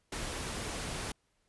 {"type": "noise", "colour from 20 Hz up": "pink", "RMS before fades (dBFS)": -38, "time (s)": [0.12, 1.12], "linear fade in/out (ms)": 5, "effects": ["pink hiss -75 dBFS RMS until 1.48 s", "resampled to 24000 Hz"]}